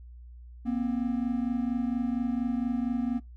triangle tone pair together, 237.3 / 261.6 Hz, A#3 / C4, +31 / 0 cents, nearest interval major second, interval 169 cents, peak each -26 / -29 dBFS, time 0.65-3.2 s, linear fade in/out 20 ms, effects noise-tail reverb RT60 0.2 s tail -24 dB re dry + added 60 Hz sine -44 dBFS peak until 3.36 s

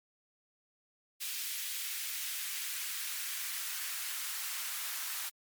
white noise with high-pass filter sweep, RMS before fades -38 dBFS, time 1.2-5.3 s, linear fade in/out 20 ms, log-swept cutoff 2400 to 1200 Hz, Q 1.2, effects MP3 96 kbps

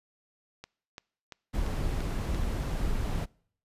click train, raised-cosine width 0.2 ms, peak -25 dBFS, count 6, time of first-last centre 0.64-2.346 s, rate 2.93 Hz
brown noise, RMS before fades -30 dBFS, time 1.53-3.26 s, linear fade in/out 20 ms
effects noise-tail reverb RT60 0.6 s tail -25 dB re dry + resampled to 32000 Hz

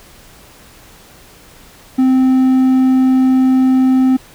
triangle tone, 259.9 Hz, C4, 11 cents flat, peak -6 dBFS, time 1.98-4.17 s, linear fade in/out 10 ms, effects pink hiss -42 dBFS RMS until 4.34 s

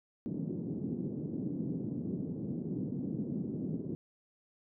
pink band-pass noise, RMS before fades -37 dBFS, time 0.26-3.95 s, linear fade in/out 0 ms, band 150 to 320 Hz, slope 24 dB/octave, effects none

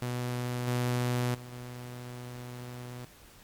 sawtooth tone with level steps, 123.2 Hz, B2, 4 cents flat, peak -27 / -23 / -39 / -36 dBFS, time 0.02-3.05 s, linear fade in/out 0 ms, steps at 0.67 / 1.34 / 1.52 s, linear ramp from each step 10 ms, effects pink hiss -55 dBFS RMS until 3.43 s + MP3 96 kbps

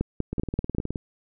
two click trains, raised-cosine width 3 ms, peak -11 / -16 dBFS, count 5 / 13, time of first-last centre 0.01-0.784 / 0.33-0.958 s, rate 5.17 / 19.1 Hz, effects none

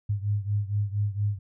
sine beating tone pair, 101.5 / 105.8 Hz, G#2 / G#2, -39 / +33 cents, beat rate 4.3 Hz, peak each -26 / -29 dBFS, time 0.09-1.39 s, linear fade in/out 10 ms, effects none

